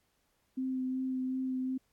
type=tone with vibrato; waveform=sine; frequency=259.2 Hz; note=C4; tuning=16 cents flat; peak=-31 dBFS; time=0.57-1.78 s; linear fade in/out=10 ms; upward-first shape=sine; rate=2.7 Hz; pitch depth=13 cents each way; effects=pink hiss -75 dBFS RMS until 1.92 s + AAC 64 kbps